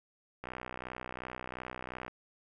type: click train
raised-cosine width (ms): 0.5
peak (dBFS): -25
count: 104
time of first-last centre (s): 0.44-2.08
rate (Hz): 62.8
effects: none